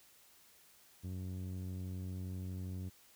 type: tone with low-pass filter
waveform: sawtooth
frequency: 92.5 Hz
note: F#2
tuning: in tune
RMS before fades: -42 dBFS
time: 1.03-2.9 s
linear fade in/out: 20 ms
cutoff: 250 Hz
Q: 0.84
effects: white hiss -64 dBFS RMS until 3.15 s